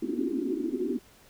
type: band-pass noise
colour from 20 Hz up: white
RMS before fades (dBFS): -30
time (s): 0.02-0.99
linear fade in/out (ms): 10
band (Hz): 230 to 380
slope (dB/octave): 96
effects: pink hiss -57 dBFS RMS until 1.29 s